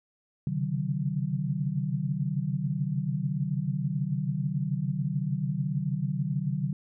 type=tone cluster; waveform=sine; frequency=133.9 / 140.7 / 152.2 / 188 Hz; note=C3 / C#3 / D#3 / F#3; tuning=+40 / +26 / -38 / +28 cents; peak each=-32 / -36 / -30 / -32 dBFS; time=0.47-6.73 s; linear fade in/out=2 ms; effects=none